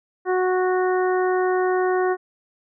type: harmonic tone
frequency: 368.4 Hz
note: F#4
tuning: 7 cents flat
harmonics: 1 / 2 / 3 / 4 / 5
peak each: -19 / -25 / -29 / -31 / -33 dBFS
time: 0.25-2.17 s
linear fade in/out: 50 ms
effects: none